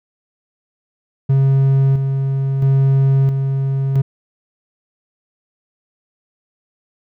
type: tone with tremolo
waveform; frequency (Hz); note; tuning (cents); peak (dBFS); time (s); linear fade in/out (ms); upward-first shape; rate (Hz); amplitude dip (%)
triangle; 135.7; C#3; -36; -8; 1.29-4.02; 10; square; 0.75; 45
effects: none